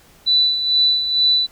sine tone with tremolo, 3977 Hz, B7, 11 cents sharp, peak -11 dBFS, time 0.26-1.47 s, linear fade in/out 20 ms, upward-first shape sine, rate 2.2 Hz, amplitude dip 60%, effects pink hiss -50 dBFS RMS until 1.51 s

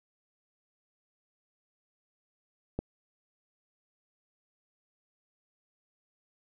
click, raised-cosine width 2 ms, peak -18 dBFS, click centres 2.79 s, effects none

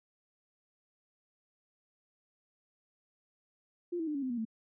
sine tone with pitch steps, 349.2 / 323.9 / 300.5 / 278.8 / 258.6 / 239.9 / 222.5 Hz, F4 / E4 / D4 / C#4 / C4 / A#3 / A3, 0 / -30 / +40 / +10 / -20 / +50 / +20 cents, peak -32 dBFS, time 3.92-4.452 s, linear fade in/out 10 ms, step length 76 ms, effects none

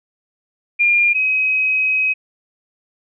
sine tone pair in turn, 2407 / 2535 Hz, D7 / D#7, +42 / +32 cents, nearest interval minor second, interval 90 cents, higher second, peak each -11 / -14 dBFS, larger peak first, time 0.79-1.14 / 1.14-2.14 s, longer second, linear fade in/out 20 ms, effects none

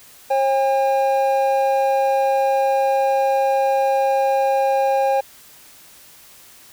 triangle tone pair together, 540 / 806.8 Hz, C#5 / G5, -45 / +50 cents, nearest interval perfect fifth, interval 695 cents, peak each -16 dBFS, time 0.3-5.21 s, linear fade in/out 10 ms, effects white hiss -46 dBFS RMS until 6.72 s

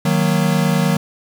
square chord, D# minor, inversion none, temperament equal, 155.56 / 185 / 233.1 Hz, D#3 / F#3 / A#3, 0 / 0 / 0 cents, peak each -18 / -18 / -22 dBFS, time 0.05-0.97 s, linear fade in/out 5 ms, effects 7-bit

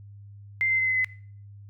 sine tone with pitch steps, 2087 / 2073 / 2058 / 2044 / 2030 Hz, C7 / C7 / C7 / C7 / B6, -5 / -17 / -29 / -41 / +47 cents, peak -21 dBFS, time 0.61-1.045 s, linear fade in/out 0 ms, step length 87 ms, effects noise-tail reverb RT60 0.5 s tail -20 dB re dry + added 101 Hz sine -43 dBFS peak until 1.69 s

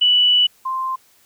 sine tone pair in turn, 2960 / 1046.5 Hz, F#7 / C6, 0 / 0 cents, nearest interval octave + tritone, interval 1800 cents, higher first, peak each -11 / -20 dBFS, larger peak first, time 0.01-0.47 / 0.65-0.96 s, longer first, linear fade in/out 10 ms, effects white hiss -55 dBFS RMS until 1.25 s

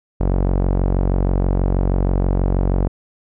sawtooth tone with low-pass filter, 46.25 Hz, F#1, in tune, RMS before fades -17 dBFS, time 0.2-2.88 s, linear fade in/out 10 ms, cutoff 690 Hz, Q 1, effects none

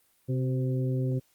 harmonic tone with a mistuned harmonic, 130 Hz, C3, 11 cents flat, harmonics 1 / 2 / 3 / 4, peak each -26 / -34 / -36 / -40 dBFS, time 0.28-1.2 s, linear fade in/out 20 ms, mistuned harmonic 3, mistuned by -36 cents, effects white hiss -67 dBFS RMS until 1.34 s + Opus 32 kbps

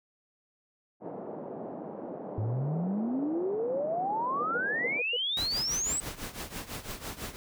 white band-pass noise, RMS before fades -40 dBFS, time 1-5.02 s, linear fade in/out 50 ms, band 170 to 680 Hz, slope 24 dB/octave
sine exponential sweep, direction up, 102.1 to 8100 Hz, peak -28 dBFS, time 2.38-6 s, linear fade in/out 0 ms
sine tone bursts, 483.3 Hz, B4, 38 cents flat, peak -32 dBFS, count 6, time 4.4-5.166 s, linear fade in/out 5 ms, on 36 ms, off 110 ms
pink noise with tremolo, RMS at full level -36 dBFS, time 5.37-7.36 s, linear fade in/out 0 ms, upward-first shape triangle, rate 6 Hz, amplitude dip 85%
effects none

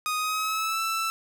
sawtooth tone with pitch glide, 1244.5 to 1326.1 Hz, D#6 to E6, 0 to +10 cents, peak -22 dBFS, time 0.06-1.1 s, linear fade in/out 0 ms, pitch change +110 cents, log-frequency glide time 0.17-0.81 s, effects none

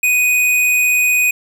square tone, 2489 Hz, D#7, in tune, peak -12 dBFS, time 0.03-1.31 s, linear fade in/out 5 ms, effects none

